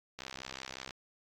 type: click train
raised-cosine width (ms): 0.2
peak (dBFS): -24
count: 48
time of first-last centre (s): 0.19-0.908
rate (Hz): 65.5
effects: AAC 48 kbps